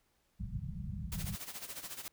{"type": "low-pass noise", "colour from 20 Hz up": "white", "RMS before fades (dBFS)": -40, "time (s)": [0.39, 1.36], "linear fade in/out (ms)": 20, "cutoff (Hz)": 200, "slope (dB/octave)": 96}
{"type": "noise with tremolo", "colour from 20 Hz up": "white", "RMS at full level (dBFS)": -42, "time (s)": [1.12, 2.08], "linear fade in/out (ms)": 0, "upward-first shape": "sine", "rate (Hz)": 14, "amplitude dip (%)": 75}
{"effects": ["pink hiss -75 dBFS RMS until 2.12 s"]}